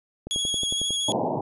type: click train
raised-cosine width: 2 ms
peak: -21 dBFS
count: 8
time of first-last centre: 0.27-0.906 s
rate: 11 Hz
type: tone with vibrato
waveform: sawtooth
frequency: 3327 Hz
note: G#7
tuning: 2 cents sharp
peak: -21 dBFS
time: 0.31-1.12 s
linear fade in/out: 0 ms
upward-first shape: sine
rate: 13 Hz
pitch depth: 17 cents each way
type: band-pass noise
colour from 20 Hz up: white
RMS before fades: -26 dBFS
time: 1.08-1.41 s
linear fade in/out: 5 ms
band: 110 to 940 Hz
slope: 96 dB/octave
effects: resampled to 24000 Hz